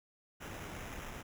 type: noise with sample-and-hold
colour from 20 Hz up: pink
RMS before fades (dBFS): -45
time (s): 0.4-1.23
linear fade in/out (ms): 20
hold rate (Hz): 4410
effects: none